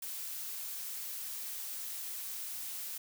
blue noise, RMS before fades -41 dBFS, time 0.02-2.98 s, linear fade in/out 5 ms, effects none

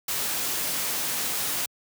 white noise, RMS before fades -28 dBFS, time 0.08-1.66 s, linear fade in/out 5 ms, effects high-pass 100 Hz 12 dB/octave

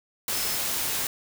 sine tone in noise, 5220 Hz, E8, 18 cents flat, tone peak -35 dBFS, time 0.34-0.56 s, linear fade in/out 2 ms, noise white, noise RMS -28 dBFS, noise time 0.28-1.07 s, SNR -10 dB, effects none

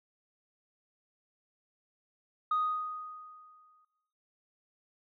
sine tone with exponential decay, 1244.5 Hz, D#6, in tune, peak -24 dBFS, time 2.51-3.85 s, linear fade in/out 5 ms, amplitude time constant 290 ms, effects noise-tail reverb RT60 1.0 s tail -17 dB re dry + tanh soft clip ceiling -23 dBFS

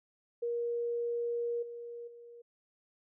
sine tone with level steps, 473 Hz, A#4, 25 cents sharp, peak -31 / -41 / -49 dBFS, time 0.42-2.42 s, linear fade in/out 10 ms, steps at 1.62 / 2.07 s, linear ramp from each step 10 ms, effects none

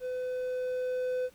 triangle tone with level ramp, 505 Hz, B4, 39 cents sharp, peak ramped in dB -30 to -26 dBFS, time 0-1.3 s, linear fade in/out 50 ms, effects pink hiss -61 dBFS RMS until 1.34 s

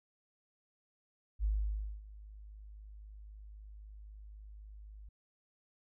sine tone with ADSR envelope, 51.91 Hz, G#1, in tune, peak -28 dBFS, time 1.39-5.09 s, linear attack 52 ms, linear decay 570 ms, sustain -20 dB, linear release 5 ms, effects none

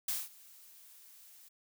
blue noise with ADSR envelope, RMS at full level -33 dBFS, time 0.08-1.49 s, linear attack 5 ms, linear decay 200 ms, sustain -24 dB, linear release 12 ms, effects none

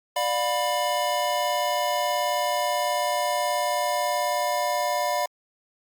square chord, B diminished, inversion first, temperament just, 592.7 / 711.2 / 987.8 Hz, D5 / F5 / B5, +16 / +31 / 0 cents, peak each -28 dBFS, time 0.16-5.26 s, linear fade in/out 5 ms, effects Opus 48 kbps

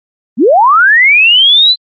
sine linear sweep, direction up, 185 to 4107 Hz, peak -3 dBFS, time 0.37-1.76 s, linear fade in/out 50 ms, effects Opus 32 kbps

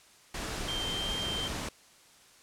sine tone in noise, 3151 Hz, G7, 8 cents sharp, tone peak -33 dBFS, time 0.68-1.48 s, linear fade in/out 5 ms, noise pink, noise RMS -36 dBFS, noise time 0.34-1.69 s, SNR 0 dB, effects white hiss -58 dBFS RMS until 2.42 s + low-pass 9000 Hz 12 dB/octave

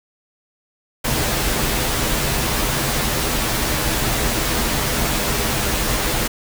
pink noise with comb filter, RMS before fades -20 dBFS, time 1.04-6.28 s, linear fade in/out 10 ms, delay 11 ms, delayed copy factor -0.55, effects none

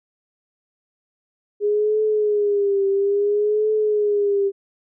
sine tone with vibrato, 411.3 Hz, G#4, 17 cents flat, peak -16 dBFS, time 1.6-4.52 s, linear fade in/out 50 ms, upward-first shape triangle, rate 0.59 Hz, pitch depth 87 cents each way, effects none

